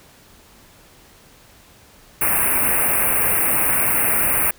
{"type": "band-stop noise", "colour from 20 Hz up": "white", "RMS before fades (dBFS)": -18, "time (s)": [2.21, 4.51], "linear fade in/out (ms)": 5, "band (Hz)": [2700, 8800], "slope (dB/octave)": 96, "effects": ["pink hiss -49 dBFS RMS until 4.58 s"]}